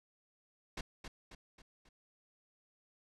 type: noise with echo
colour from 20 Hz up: pink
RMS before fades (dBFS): -40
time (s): 0.77-0.81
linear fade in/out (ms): 5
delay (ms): 270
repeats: 4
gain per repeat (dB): -6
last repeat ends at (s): 1.89
effects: low-pass 6000 Hz 12 dB/octave